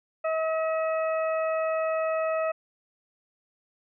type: harmonic tone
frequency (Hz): 640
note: D#5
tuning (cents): +49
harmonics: 1 / 2 / 3 / 4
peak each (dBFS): -25 / -32 / -40 / -39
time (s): 0.24-2.52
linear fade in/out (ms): 10
effects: none